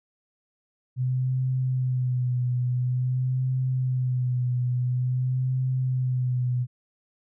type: tone with vibrato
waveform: sine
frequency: 126.7 Hz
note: B2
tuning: 45 cents sharp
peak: -22 dBFS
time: 0.96-6.67 s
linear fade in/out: 50 ms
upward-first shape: sine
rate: 0.48 Hz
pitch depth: 37 cents each way
effects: none